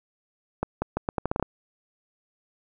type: accelerating click train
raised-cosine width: 1 ms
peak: -11 dBFS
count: 10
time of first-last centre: 0.63-1.426 s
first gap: 190 ms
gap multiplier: 0.79
effects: none